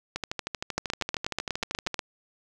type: two click trains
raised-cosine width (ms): 0.2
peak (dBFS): -13 / -10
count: 24 / 11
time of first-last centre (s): 0.16-1.943 / 0.78-1.992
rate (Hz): 12.9 / 8.25
effects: none